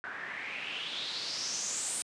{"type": "noise with low-pass filter sweep", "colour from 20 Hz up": "white", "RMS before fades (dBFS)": -37, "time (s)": [0.04, 2.02], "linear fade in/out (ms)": 0, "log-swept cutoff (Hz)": [1500, 9200], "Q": 5.3, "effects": ["high-pass 150 Hz 12 dB/octave", "resampled to 22050 Hz"]}